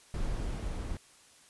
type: noise with level ramp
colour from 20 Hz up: brown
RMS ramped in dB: -33 to -36 dBFS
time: 0.14-0.97 s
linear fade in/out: 2 ms
effects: white hiss -59 dBFS RMS until 1.49 s + resampled to 24000 Hz